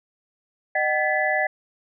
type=tone cluster; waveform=sine; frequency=613 / 758 / 1723 / 1993 Hz; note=D#5 / F#5 / A6 / B6; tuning=-26 / +42 / -37 / +15 cents; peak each=-25 dBFS; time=0.75-1.47 s; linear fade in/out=5 ms; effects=none